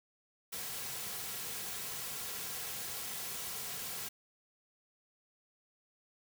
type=noise with comb filter; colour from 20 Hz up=white; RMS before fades=-41 dBFS; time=0.52-4.09 s; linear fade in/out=10 ms; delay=3.3 ms; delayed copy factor=-0.5; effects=none